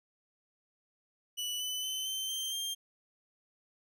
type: tone with pitch steps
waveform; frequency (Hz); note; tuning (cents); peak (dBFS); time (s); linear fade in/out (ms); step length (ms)
sawtooth; 2960 / 3005 / 3050 / 3096 / 3143 / 3191; F#7 / F#7 / G7 / G7 / G7 / G7; 0 / +26 / -48 / -22 / +4 / +30; -31; 1.37-2.75; 20; 230
effects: none